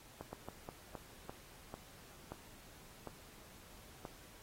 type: slowing click train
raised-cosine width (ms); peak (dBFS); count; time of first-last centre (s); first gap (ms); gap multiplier
1; -30; 10; 0.21-4.052; 120; 1.3
effects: pink hiss -59 dBFS RMS until 4.42 s + AAC 48 kbps